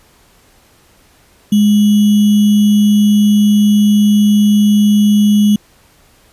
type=tone with sample-and-hold; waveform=sine; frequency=207.7 Hz; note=G#3; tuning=in tune; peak=-6 dBFS; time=1.52-5.56 s; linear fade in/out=5 ms; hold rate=3150 Hz; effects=pink hiss -49 dBFS RMS until 6.32 s + resampled to 32000 Hz

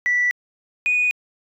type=tone pair in turn; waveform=sine; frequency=1963 / 2473 Hz; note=B6 / D#7; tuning=-11 / -11 cents; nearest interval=major third; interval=400 cents; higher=second; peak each=-15 dBFS; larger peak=neither; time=0.06-0.31 / 0.86-1.11 s; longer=neither; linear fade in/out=0 ms; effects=tanh soft clip ceiling -12 dBFS

